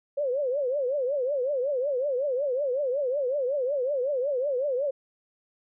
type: tone with vibrato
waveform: sine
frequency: 538 Hz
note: C5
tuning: 48 cents sharp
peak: -24 dBFS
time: 0.17-4.91 s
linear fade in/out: 10 ms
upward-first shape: triangle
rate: 5.4 Hz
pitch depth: 200 cents each way
effects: none